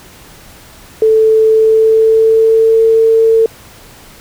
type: tone with pitch glide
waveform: sine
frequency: 440 to 449.2 Hz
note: A4 to A4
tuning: 0 to +36 cents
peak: -5 dBFS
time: 1.02-3.46 s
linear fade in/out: 2 ms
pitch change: +36 cents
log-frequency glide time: 1.5-2.84 s
effects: pink hiss -38 dBFS RMS until 4.2 s